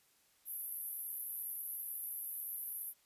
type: band-pass noise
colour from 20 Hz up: pink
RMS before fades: -43 dBFS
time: 0.45-2.94 s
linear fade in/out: 50 ms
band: 11000 to 13000 Hz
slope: 96 dB/octave
effects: white hiss -71 dBFS RMS until 3.05 s + resampled to 32000 Hz